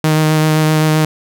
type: tone with vibrato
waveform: sawtooth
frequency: 155.56 Hz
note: D#3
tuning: in tune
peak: -6 dBFS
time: 0.04-1.05 s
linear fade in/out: 2 ms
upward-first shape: sine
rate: 7.7 Hz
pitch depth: 12 cents each way
effects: none